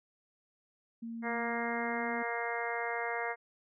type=tone with pitch glide; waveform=sine; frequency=230 to 237.6 Hz; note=A#3 to A#3; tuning=-23 to +33 cents; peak=-38 dBFS; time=1.02-2.23 s; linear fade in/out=10 ms; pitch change=+56 cents; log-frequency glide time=1.26-2.06 s
type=harmonic tone; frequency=234.4 Hz; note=A#3; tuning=10 cents sharp; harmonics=2 / 3 / 4 / 5 / 6 / 7 / 8 / 9; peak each=-39 / -39 / -41 / -44 / -44 / -42 / -42 / -40 dBFS; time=1.22-3.36 s; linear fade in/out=50 ms
effects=none